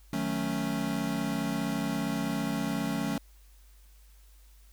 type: chord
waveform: square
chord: D# half-diminished seventh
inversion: none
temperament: equal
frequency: 155.56 / 185 / 220 / 277.2 Hz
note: D#3 / F#3 / A3 / C#4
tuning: 0 / 0 / 0 / 0 cents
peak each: -38 / -36 / -34 / -34 dBFS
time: 0.13-3.18 s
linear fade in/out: 2 ms
effects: added 50 Hz sine -53 dBFS peak until 4.72 s + white hiss -64 dBFS RMS until 4.72 s